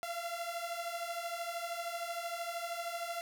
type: beating tone pair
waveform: sawtooth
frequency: 677 / 690 Hz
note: E5 / F5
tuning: +46 / -21 cents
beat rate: 13 Hz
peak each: -37 / -36 dBFS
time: 0.03-3.21 s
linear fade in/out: 0 ms
effects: none